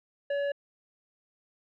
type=tone with hard clipping; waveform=sine; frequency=567 Hz; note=C#5; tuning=39 cents sharp; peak=-29 dBFS; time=0.3-0.52 s; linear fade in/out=5 ms; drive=10 dB; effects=low-pass 3000 Hz 12 dB/octave